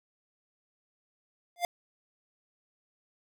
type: tone with exponential growth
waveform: square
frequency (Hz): 698.5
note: F5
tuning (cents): 0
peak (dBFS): -23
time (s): 1.56-1.65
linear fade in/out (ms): 1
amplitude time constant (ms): 18
effects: none